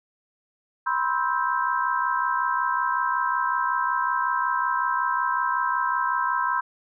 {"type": "chord", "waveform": "sine", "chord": "C major seventh", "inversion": "third", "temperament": "just", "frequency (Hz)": [981.1, 1046.5, 1308.1, 1569.8], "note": ["B5", "C6", "E6", "G6"], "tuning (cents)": [-12, 0, -14, 2], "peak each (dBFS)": [-26, -26, -29, -28], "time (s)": [0.86, 6.61], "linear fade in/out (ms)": 10, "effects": []}